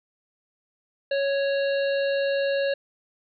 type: harmonic tone with a mistuned harmonic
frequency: 554.4 Hz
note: C#5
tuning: in tune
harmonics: 1 / 3 / 5 / 7 / 8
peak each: -22 / -32 / -36 / -39 / -40 dBFS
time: 1.11-2.74 s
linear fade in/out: 5 ms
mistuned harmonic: 8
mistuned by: -66 cents
effects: none